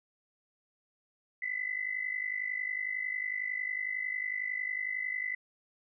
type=tone pair together; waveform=sine; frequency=1987 / 2038 Hz; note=B6 / C7; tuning=+10 / -46 cents; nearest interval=unison; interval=44 cents; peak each=-35 / -35 dBFS; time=1.42-5.35 s; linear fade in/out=5 ms; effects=none